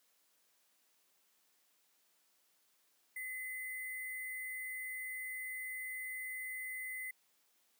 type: tone with sample-and-hold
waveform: sine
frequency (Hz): 2035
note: C7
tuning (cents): -49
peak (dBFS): -40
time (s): 3.16-7.11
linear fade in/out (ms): 5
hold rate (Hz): 11025
effects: white hiss -74 dBFS RMS until 7.79 s + high-pass 200 Hz 12 dB/octave